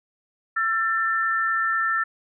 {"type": "tone pair together", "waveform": "sine", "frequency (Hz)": [1344, 1780.7], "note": ["E6", "A6"], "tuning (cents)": [33, 20], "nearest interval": "perfect fourth", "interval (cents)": 487, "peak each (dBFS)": -23, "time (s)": [0.56, 2.04], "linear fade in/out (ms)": 10, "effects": []}